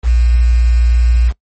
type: tone with quantisation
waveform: sine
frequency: 59.1 Hz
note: A#1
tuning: 24 cents sharp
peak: -7 dBFS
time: 0.03-1.33 s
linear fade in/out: 50 ms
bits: 5
effects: noise-tail reverb RT60 0.1 s tail -21 dB re dry + MP3 32 kbps